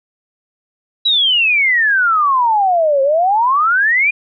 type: exponential two-way sweep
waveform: sine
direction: down then up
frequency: 3951 to 531 to 2462 Hz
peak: -10 dBFS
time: 1.05-4.11 s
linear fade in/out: 10 ms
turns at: 3.02 s
effects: none